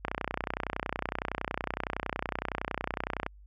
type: click train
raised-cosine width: 0.5 ms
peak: -15 dBFS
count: 100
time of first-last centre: 0.05-3.264 s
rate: 30.8 Hz
effects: added 50 Hz sine -50 dBFS peak until 3.46 s